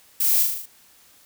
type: noise with echo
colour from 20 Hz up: violet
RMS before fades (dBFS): -21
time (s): 0.2-0.43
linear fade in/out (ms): 5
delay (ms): 38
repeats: 6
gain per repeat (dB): -3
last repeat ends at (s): 0.658
effects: white hiss -54 dBFS RMS until 1.25 s